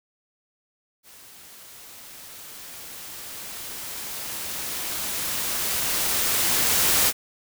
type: noise with level ramp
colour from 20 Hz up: white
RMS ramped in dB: -48 to -19 dBFS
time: 1.03-7.13 s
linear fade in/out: 50 ms
effects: none